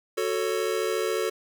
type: chord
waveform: square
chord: F# minor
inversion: none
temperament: just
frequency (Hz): 370 / 444 / 555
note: F#4 / A4 / C#5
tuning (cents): 0 / +16 / +2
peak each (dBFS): -30 / -28 / -33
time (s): 0.17-1.3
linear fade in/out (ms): 10
effects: none